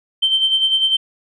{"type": "tone with tremolo", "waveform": "sine", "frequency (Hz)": 3115, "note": "G7", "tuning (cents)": -12, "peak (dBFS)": -10, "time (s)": [0.22, 0.97], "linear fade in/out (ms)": 10, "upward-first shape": "sine", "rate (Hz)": 10, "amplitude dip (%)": 60, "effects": ["tanh soft clip ceiling -7 dBFS"]}